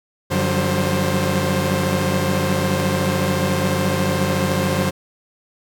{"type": "tone cluster", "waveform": "sawtooth", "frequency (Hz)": [94.1, 146.2, 179.4, 193.4, 528], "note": ["F#2", "D3", "F3", "G3", "C5"], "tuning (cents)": [30, -7, 47, -23, 16], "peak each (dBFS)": -20, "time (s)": [0.3, 4.91], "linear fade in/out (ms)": 20, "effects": []}